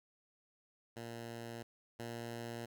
10% pulse tone pair in turn, 116.54 / 117.14 Hz, A#2 / A#2, 0 / +9 cents, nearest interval unison, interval 9 cents, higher second, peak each -36 / -34 dBFS, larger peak second, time 0.96-1.63 / 1.99-2.66 s, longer neither, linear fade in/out 10 ms, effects none

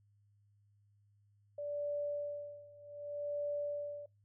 sine tone with tremolo, 582 Hz, D5, 16 cents flat, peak -34 dBFS, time 1.58-4.06 s, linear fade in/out 5 ms, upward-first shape sine, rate 0.65 Hz, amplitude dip 90%, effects noise-tail reverb RT60 0.2 s tail -24 dB re dry + added 102 Hz sine -67 dBFS peak until 4.24 s

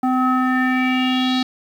square tone with low-pass filter sweep, 256.1 Hz, C4, 37 cents flat, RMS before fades -18 dBFS, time 0.03-1.43 s, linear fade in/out 5 ms, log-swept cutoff 1000 to 4200 Hz, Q 4.8, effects 8-bit

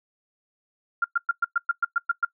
sine tone bursts, 1392 Hz, F6, 6 cents flat, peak -18 dBFS, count 10, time 1.02-2.25 s, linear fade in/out 5 ms, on 24 ms, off 110 ms, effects noise-tail reverb RT60 0.1 s tail -21 dB re dry

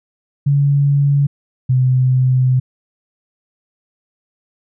sine tone pair in turn, 141.7 / 128.48 Hz, C#3 / C3, +38 / -31 cents, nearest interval major second, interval 169 cents, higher first, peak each -10 dBFS, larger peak neither, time 0.46-1.27 / 1.69-2.6 s, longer second, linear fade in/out 10 ms, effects none

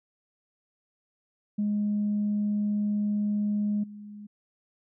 sine tone with level steps, 207.7 Hz, G#3, in tune, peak -23 / -40 dBFS, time 1.58-4.27 s, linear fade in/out 10 ms, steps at 3.83 s, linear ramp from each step 10 ms, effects tanh soft clip ceiling -20 dBFS

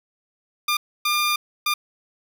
15% pulse tone bursts at uneven times, 1202 Hz, D6, 40 cents sharp, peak -13 dBFS, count 3, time 0.68-0.77 / 1.05-1.36 / 1.66-1.74 s, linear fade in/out 5 ms, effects none

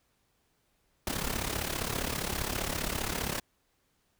pink noise with amplitude modulation, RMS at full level -30 dBFS, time 1.07-3.4 s, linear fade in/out 2 ms, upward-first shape sine, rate 35.1 Hz, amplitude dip 75%, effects pink hiss -73 dBFS RMS until 4.19 s

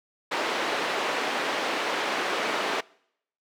pink band-pass noise, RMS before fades -28 dBFS, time 0.31-2.81 s, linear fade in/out 10 ms, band 400 to 3200 Hz, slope 12 dB/octave, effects noise-tail reverb RT60 0.7 s tail -24 dB re dry + high-pass 200 Hz 12 dB/octave

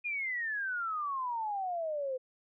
sine exponential sweep, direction down, 2469 to 505 Hz, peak -32 dBFS, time 0.04-2.18 s, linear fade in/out 20 ms, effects none

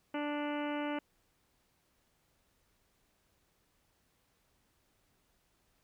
harmonic tone, 293.7 Hz, D4, in tune, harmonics 1 / 2 / 3 / 4 / 5 / 6 / 7 / 8 / 9 / 10, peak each -36 / -40 / -42 / -48 / -46 / -53 / -49 / -51 / -53 / -51 dBFS, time 0.14-0.99 s, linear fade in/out 5 ms, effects pink hiss -74 dBFS RMS until 5.83 s

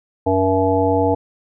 harmonic tone, 94.9 Hz, F#2, 44 cents sharp, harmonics 1 / 3 / 5 / 7 / 9, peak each -22 / -20 / -18 / -21 / -21 dBFS, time 0.26-1.15 s, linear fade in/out 10 ms, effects none

